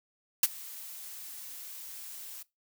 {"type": "noise with ADSR envelope", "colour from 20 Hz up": "blue", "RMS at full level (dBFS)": -20, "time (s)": [0.43, 2.43], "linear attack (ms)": 4, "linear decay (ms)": 31, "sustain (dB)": -24, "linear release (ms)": 9, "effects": ["noise-tail reverb RT60 0.2 s tail -20 dB re dry"]}